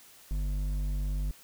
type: tone with hard clipping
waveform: triangle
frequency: 49 Hz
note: G1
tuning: in tune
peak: -30 dBFS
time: 0.31-1.31 s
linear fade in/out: 0 ms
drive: 12 dB
effects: white hiss -55 dBFS RMS until 1.43 s